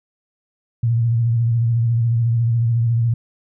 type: tone with vibrato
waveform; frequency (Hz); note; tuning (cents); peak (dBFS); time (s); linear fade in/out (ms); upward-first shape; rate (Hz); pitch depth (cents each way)
sine; 116.54; A#2; 0; -14; 0.83-3.14; 5; sine; 14; 49
effects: none